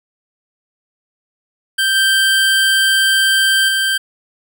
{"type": "tone with level steps", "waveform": "25% pulse", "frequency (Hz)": 1568, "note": "G6", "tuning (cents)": 0, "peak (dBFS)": [-9, -7, -10], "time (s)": [1.78, 3.98], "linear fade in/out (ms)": 10, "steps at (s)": [1.95, 3.68], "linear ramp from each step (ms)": 10, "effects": []}